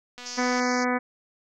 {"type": "click train", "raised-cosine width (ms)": 0.2, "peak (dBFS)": -24, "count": 104, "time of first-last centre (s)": [0.18, 0.599], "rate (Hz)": 246}
{"type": "band-pass noise", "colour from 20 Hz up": "pink", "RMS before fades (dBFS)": -37, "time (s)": [0.25, 0.85], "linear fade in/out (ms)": 20, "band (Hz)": [4500, 6600], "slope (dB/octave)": 96}
{"type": "harmonic tone", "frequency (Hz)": 248.8, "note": "B3", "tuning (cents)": 13, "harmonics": [1, 2, 3, 4, 5, 6, 7, 8, 9], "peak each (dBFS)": [-26, -29, -31, -32, -33, -34, -34, -35, -36], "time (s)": [0.37, 0.99], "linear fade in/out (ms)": 20}
{"effects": []}